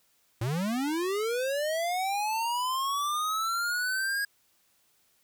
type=linear sweep; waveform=square; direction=up; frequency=106.6 to 1650 Hz; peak=-28 dBFS; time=0.41-4.25 s; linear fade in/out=5 ms; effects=white hiss -68 dBFS RMS until 5.23 s